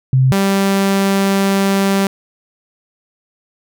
sine / sawtooth tone pair in turn, 130.81 / 195.99 Hz, C3 / G3, 0 / 0 cents, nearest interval perfect fifth, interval 700 cents, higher second, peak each -8 dBFS, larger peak neither, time 0.13-0.32 / 0.32-2.07 s, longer second, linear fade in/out 2 ms, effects none

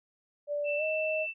sine tone with pitch glide, 584 to 625.9 Hz, D5 to D#5, -10 to +10 cents, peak -29 dBFS, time 0.47-1.27 s, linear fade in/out 50 ms, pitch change +120 cents, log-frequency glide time 0.77-0.83 s
sine tone, 2664 Hz, E7, 18 cents sharp, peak -32 dBFS, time 0.64-1.34 s, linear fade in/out 50 ms
effects none

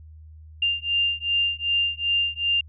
sine beating tone pair, 2794 / 2796.6 Hz, F7 / F7, 0 / +2 cents, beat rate 2.6 Hz, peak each -24 dBFS, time 0.62-2.61 s, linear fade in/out 5 ms, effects added 78 Hz sine -42 dBFS peak until 2.68 s

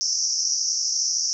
white band-pass noise, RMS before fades -24 dBFS, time 0.01-1.33 s, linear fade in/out 0 ms, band 5300 to 6000 Hz, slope 96 dB/octave, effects none

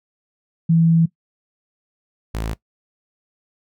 sine / sawtooth tone pair in turn, 165 / 54.73 Hz, E3 / A1, +2 / -9 cents, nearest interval octave + perfect fifth, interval 1911 cents, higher first, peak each -11 / -19 dBFS, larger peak first, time 0.69-1.06 / 2.34-2.54 s, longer first, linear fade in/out 10 ms, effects noise-tail reverb RT60 0.1 s tail -19 dB re dry

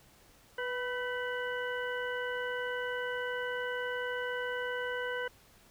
harmonic tone with a mistuned harmonic, 493.9 Hz, B4, in tune, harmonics 1 / 2 / 3 / 4 / 6, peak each -36 / -42 / -37 / -44 / -46 dBFS, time 0.58-5.28 s, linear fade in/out 5 ms, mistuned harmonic 3, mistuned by +45 cents, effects pink hiss -61 dBFS RMS until 5.7 s

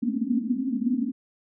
white band-pass noise, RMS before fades -26 dBFS, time 0.02-1.12 s, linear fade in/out 5 ms, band 220 to 270 Hz, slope 96 dB/octave, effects none

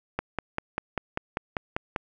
click train, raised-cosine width 0.5 ms, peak -12 dBFS, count 10, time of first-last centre 0.19-1.962 s, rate 5.08 Hz, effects none

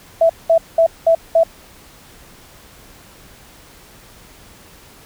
sine tone bursts, 659.3 Hz, E5, in tune, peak -8 dBFS, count 5, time 0.21-1.435 s, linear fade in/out 5 ms, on 85 ms, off 200 ms, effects pink hiss -44 dBFS RMS until 5.05 s

